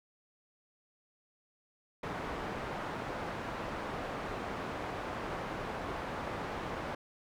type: low-pass noise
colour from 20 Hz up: white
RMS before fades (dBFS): -39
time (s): 2.03-6.95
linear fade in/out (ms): 5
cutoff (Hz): 1100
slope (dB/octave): 12
effects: none